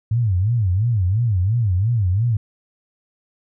sine tone with vibrato, 103.83 Hz, G#2, in tune, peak -15 dBFS, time 0.11-2.37 s, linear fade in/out 5 ms, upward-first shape sine, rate 2.9 Hz, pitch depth 270 cents each way, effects none

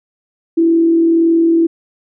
sine tone with frequency modulation, 331.6 Hz, E4, 10 cents sharp, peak -8 dBFS, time 0.57-1.67 s, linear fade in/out 10 ms, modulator 41.7 Hz, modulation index 0.24, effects none

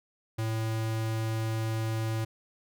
square tone, 111.4 Hz, A2, 22 cents sharp, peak -29 dBFS, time 0.38-2.25 s, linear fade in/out 10 ms, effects none

